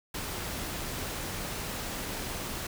pink noise, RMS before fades -36 dBFS, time 0.14-2.67 s, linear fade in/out 5 ms, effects none

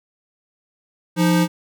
square tone pair together, 173.84 / 311.1 Hz, F3 / D#4, -8 / 0 cents, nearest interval minor seventh, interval 1008 cents, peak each -16 / -20 dBFS, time 1.16-1.48 s, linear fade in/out 50 ms, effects none

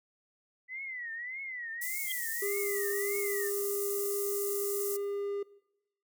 sine tone with vibrato, 1985 Hz, B6, 8 cents sharp, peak -37 dBFS, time 0.68-3.51 s, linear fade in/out 50 ms, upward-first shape triangle, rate 1.7 Hz, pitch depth 180 cents each way
white high-pass noise, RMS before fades -37 dBFS, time 1.81-4.97 s, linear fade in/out 10 ms, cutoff 6600 Hz, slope 24 dB/octave
sine tone with exponential growth, 3229 Hz, G#7, 49 cents flat, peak -31 dBFS, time 2.04-2.12 s, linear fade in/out 2 ms, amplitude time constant 16 ms
triangle tone, 403 Hz, G4, 48 cents sharp, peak -30 dBFS, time 2.42-5.43 s, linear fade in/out 5 ms
effects noise-tail reverb RT60 0.9 s tail -20 dB re dry

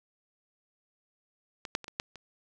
clicks, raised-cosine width 0.2 ms, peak -21 / -10 / -26 / -24 / -13 / -28 dBFS, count 6, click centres 1.652 / 1.751 / 1.843 / 1.881 / 1.999 / 2.157 s, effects none

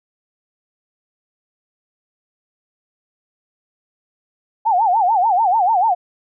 sine tone with vibrato, 806 Hz, G5, 48 cents sharp, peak -12 dBFS, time 4.65-5.95 s, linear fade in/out 20 ms, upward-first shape sine, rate 6.8 Hz, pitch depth 230 cents each way, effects none

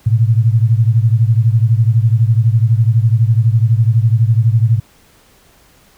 sine beating tone pair, 110 / 122 Hz, A2 / B2, 0 / -21 cents, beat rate 12 Hz, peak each -10 / -13 dBFS, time 0.06-4.8 s, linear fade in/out 10 ms, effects pink hiss -49 dBFS RMS until 5.97 s

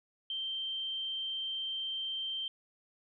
sine tone, 3136 Hz, G7, in tune, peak -34 dBFS, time 0.3-2.48 s, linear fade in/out 2 ms, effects none

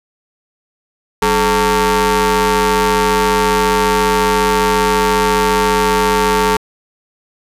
sawtooth ring-modulated tone, 237.1 Hz, A#3, 30 cents sharp, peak -4 dBFS, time 1.22-6.57 s, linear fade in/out 5 ms, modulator 664 Hz, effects resampled to 32000 Hz + 7-bit

